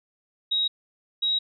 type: tone pair in turn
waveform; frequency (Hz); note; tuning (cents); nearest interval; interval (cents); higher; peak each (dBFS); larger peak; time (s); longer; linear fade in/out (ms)
sine; 3804 / 3826; A#7 / A#7; +34 / +44; unison; 10; second; -21; neither; 0.51-0.68 / 1.22-1.39; neither; 10
effects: none